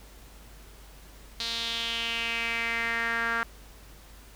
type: tone with band-pass filter sweep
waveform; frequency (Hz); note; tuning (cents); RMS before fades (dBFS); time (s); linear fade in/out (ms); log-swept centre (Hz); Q
sawtooth; 230.9; A#3; -16; -30; 1.4-3.43; 0; 4100 to 1500; 4.1
effects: added 50 Hz sine -49 dBFS peak until 4.35 s + pink hiss -53 dBFS RMS until 4.35 s